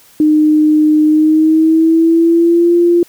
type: tone with pitch glide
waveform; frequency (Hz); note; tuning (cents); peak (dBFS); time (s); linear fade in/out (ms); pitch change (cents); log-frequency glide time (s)
sine; 305.9 to 345.4; D#4 to F4; -29 to -19; -6; 0.2-3.03; 2; +210; 1.05-2.75
effects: white hiss -45 dBFS RMS until 3.08 s